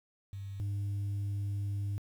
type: tone pair in turn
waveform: sine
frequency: 98.8 / 100.64 Hz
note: G2 / G2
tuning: +14 / +46 cents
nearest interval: unison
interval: 32 cents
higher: second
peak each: -38 / -29 dBFS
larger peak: second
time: 0.33-0.6 / 0.6-1.98 s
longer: second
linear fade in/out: 0 ms
effects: tanh soft clip ceiling -31 dBFS + 10-bit